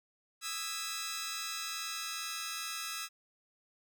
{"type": "chord", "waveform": "10% pulse", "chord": "E major seventh", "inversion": "third", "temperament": "just", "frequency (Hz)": [1236.1, 1318.5, 1648.1, 1977.8], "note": ["D#6", "E6", "G#6", "B6"], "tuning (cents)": [-12, 0, -14, 2], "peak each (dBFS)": [-37, -32, -36, -37], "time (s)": [0.41, 3.09], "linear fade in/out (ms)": 50, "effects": []}